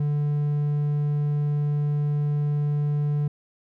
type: tone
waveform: triangle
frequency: 146.83 Hz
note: D3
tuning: in tune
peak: -19 dBFS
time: 0-3.28 s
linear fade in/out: 5 ms
effects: none